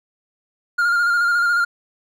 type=tone with vibrato; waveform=triangle; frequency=1409 Hz; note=F6; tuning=15 cents sharp; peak=-13 dBFS; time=0.78-1.65 s; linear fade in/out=10 ms; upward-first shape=square; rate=14 Hz; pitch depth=24 cents each way; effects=none